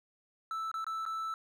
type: tone with dropouts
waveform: triangle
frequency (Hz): 1318.5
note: E6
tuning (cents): 0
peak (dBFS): -32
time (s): 0.51-1.34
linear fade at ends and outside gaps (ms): 1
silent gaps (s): 0.715-0.741 / 0.844-0.866 / 1.053-1.062
effects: none